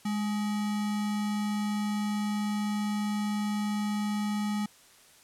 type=tone with sample-and-hold; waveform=sine; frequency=207.7 Hz; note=G#3; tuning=in tune; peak=-27 dBFS; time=0.05-4.66 s; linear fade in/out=5 ms; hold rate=1050 Hz; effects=white hiss -57 dBFS RMS until 5.23 s + low-pass 11000 Hz 12 dB/octave